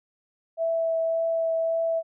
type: tone with vibrato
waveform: sine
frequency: 657 Hz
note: E5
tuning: 6 cents flat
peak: -22 dBFS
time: 0.57-2.03 s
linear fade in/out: 50 ms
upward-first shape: triangle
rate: 1.8 Hz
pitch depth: 10 cents each way
effects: none